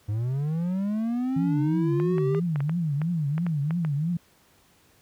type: linear sweep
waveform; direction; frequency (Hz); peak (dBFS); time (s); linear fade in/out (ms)
triangle; up; 100.3 to 403.6; -22; 0.08-2.4; 10
type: tone with vibrato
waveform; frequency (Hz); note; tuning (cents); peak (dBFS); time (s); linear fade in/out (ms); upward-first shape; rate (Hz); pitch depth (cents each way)
sine; 156.9; D#3; +15; -23; 1.36-4.17; 5; triangle; 3; 230
type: clicks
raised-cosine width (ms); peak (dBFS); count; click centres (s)
0.5; -21; 11; 2 / 2.182 / 2.348 / 2.559 / 2.605 / 2.695 / 3.017 / 3.38 / 3.466 / 3.708 / 3.849
effects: pink hiss -60 dBFS RMS until 5.01 s + high-pass 60 Hz 12 dB/octave